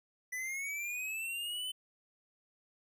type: linear sweep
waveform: square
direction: up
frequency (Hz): 1977 to 3053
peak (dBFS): -37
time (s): 0.32-1.72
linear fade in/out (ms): 10
effects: 13-bit